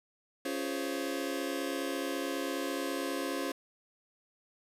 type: chord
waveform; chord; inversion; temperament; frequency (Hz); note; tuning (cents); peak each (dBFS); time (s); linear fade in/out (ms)
sawtooth; Db major seventh; none; just; 277.2 / 346.5 / 415.8 / 519.7; Db4 / F4 / Ab4 / C5; 0 / -14 / +2 / -12; -32 / -34 / -37 / -35; 0.45-3.52; 5
effects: resampled to 32000 Hz + 9-bit